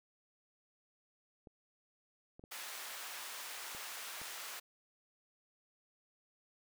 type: clicks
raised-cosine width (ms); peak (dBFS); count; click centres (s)
2; -40; 5; 1.472 / 2.395 / 2.439 / 3.749 / 4.216
type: high-pass noise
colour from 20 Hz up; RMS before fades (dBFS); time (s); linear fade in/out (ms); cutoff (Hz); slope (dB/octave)
pink; -46; 2.51-4.6; 10; 1000; 12
effects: none